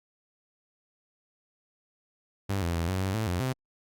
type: tone with pitch steps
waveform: sawtooth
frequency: 98.5 / 85.2 / 83.7 / 93.8 / 95.7 / 110.2 / 88.7 / 129.7 Hz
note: G2 / F2 / E2 / F#2 / G2 / A2 / F2 / C3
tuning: +9 / -42 / +27 / +24 / -41 / +3 / +27 / -15 cents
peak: -23 dBFS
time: 2.49-3.53 s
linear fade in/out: 10 ms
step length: 130 ms
effects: Opus 48 kbps